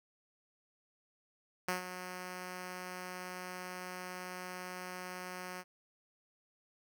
5% pulse tone with ADSR envelope, 182.1 Hz, F#3, 27 cents flat, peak -20 dBFS, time 1.68-5.64 s, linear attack 4 ms, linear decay 130 ms, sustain -11 dB, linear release 44 ms, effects none

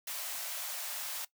white high-pass noise, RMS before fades -39 dBFS, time 0.07-1.25 s, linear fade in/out 5 ms, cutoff 540 Hz, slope 96 dB/octave, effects noise-tail reverb RT60 0.1 s tail -18 dB re dry

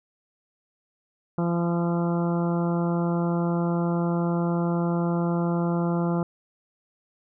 harmonic tone with a mistuned harmonic, 171.2 Hz, F3, 34 cents flat, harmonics 1 / 2 / 3 / 4 / 5 / 6 / 7 / 8, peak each -23 / -29 / -33 / -35 / -37 / -39 / -40 / -41 dBFS, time 1.38-6.23 s, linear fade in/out 2 ms, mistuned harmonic 7, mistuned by +18 cents, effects none

